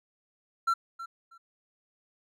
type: tone with echo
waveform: triangle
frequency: 1355 Hz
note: E6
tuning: 47 cents sharp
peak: -21 dBFS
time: 0.67-0.74 s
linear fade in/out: 10 ms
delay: 320 ms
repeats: 2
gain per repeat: -14 dB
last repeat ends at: 1.38 s
effects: none